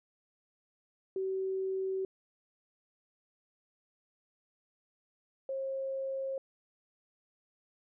sine tone pair in turn, 381.2 / 536.9 Hz, G4 / C5, -48 / +45 cents, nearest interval tritone, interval 593 cents, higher second, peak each -31 / -33 dBFS, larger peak first, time 1.16-2.05 / 5.49-6.38 s, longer neither, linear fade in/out 2 ms, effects none

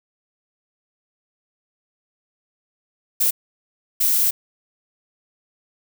violet noise bursts at uneven times, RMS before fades -18 dBFS, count 2, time 3.2-3.31 / 4-4.31 s, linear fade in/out 10 ms, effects none

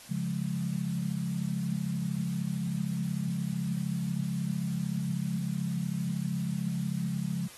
sine chord, Db major, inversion none, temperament equal, 138.59 / 174.61 / 207.7 Hz, Db3 / F3 / Ab3, 0 / 0 / 0 cents, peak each -34 / -32 / -35 dBFS, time 0.09-7.48 s, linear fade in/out 20 ms, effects white hiss -50 dBFS RMS until 7.57 s + AAC 32 kbps

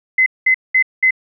sine tone bursts, 2045 Hz, C7, 40 cents flat, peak -9 dBFS, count 4, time 0.18-1.108 s, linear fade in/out 5 ms, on 82 ms, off 200 ms, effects none

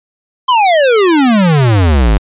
square exponential sweep, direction down, 1062 to 47.65 Hz, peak -7 dBFS, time 0.48-2.18 s, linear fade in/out 10 ms, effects resampled to 8000 Hz

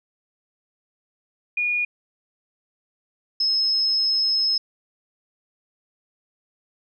sine tone pair in turn, 2443 / 5177 Hz, D#7 / E8, -32 / -32 cents, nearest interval octave + minor second, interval 1300 cents, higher second, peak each -20 / -18 dBFS, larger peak second, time 1.57-1.85 / 3.4-4.58 s, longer second, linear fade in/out 5 ms, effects none

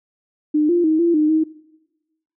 sine tone with pitch steps, 302 / 347.4 / 314.7 / 340.3 / 305.2 / 315.5 Hz, D4 / F4 / D#4 / F4 / D#4 / D#4, +48 / -9 / +20 / -45 / -33 / +24 cents, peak -13 dBFS, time 0.54-1.44 s, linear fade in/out 10 ms, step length 150 ms, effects noise-tail reverb RT60 1.0 s tail -19 dB re dry

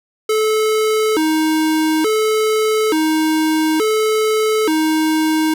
square tone with vibrato, 369 Hz, F#4, 5 cents flat, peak -14 dBFS, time 0.29-5.54 s, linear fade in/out 5 ms, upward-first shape square, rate 0.57 Hz, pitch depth 280 cents each way, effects none

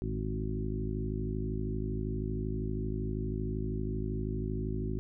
harmonic tone with a mistuned harmonic, 52.7 Hz, G#1, 26 cents sharp, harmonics 1 / 2 / 3 / 4 / 5 / 6 / 7, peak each -36 / -37 / -40 / -40 / -41 / -45 / -40 dBFS, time 0.02-4.99 s, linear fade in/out 0 ms, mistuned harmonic 2, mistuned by +72 cents, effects none

